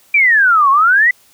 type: exponential two-way sweep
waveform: sine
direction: down then up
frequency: 2400 to 1063 to 2023 Hz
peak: -7 dBFS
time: 0.14-1.11 s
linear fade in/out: 5 ms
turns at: 0.7 s
effects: white hiss -50 dBFS RMS until 1.33 s